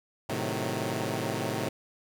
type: chord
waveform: 10% pulse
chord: A diminished seventh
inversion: none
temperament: equal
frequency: 110 / 130.81 / 155.56 / 185 Hz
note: A2 / C3 / Eb3 / Gb3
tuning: 0 / 0 / 0 / 0 cents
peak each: -25 / -26 / -28 / -29 dBFS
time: 0.29-1.69 s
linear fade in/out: 5 ms
effects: none